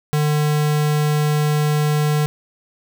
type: tone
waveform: square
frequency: 150 Hz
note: D3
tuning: 37 cents sharp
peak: -16 dBFS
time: 0.13-2.26 s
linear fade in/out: 0 ms
effects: none